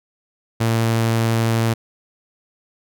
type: tone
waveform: sawtooth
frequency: 114 Hz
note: A#2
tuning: 38 cents flat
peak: -12 dBFS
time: 0.6-1.74 s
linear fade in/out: 10 ms
effects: none